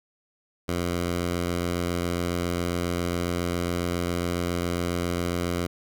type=tone; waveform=10% pulse; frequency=87.31 Hz; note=F2; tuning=in tune; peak=-17 dBFS; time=0.68-5.67 s; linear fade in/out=10 ms; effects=none